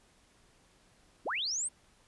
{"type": "linear sweep", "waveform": "sine", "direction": "up", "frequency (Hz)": [138.59, 8840], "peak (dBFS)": -31, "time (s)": [1.25, 1.69], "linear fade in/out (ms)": 20, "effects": ["pink hiss -65 dBFS RMS until 2.07 s", "resampled to 24000 Hz"]}